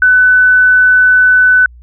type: tone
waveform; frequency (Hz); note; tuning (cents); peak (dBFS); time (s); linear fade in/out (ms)
sine; 1500; F#6; +23; -4; 0.02-1.66; 2
effects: added 60 Hz sine -34 dBFS peak until 1.82 s